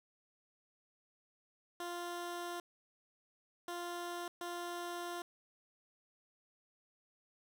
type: tone bursts at uneven times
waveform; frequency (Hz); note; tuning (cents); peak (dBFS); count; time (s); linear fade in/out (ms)
15% pulse; 348.6; F4; -3; -34; 3; 1.8-2.6 / 3.68-4.28 / 4.41-5.22; 2
effects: none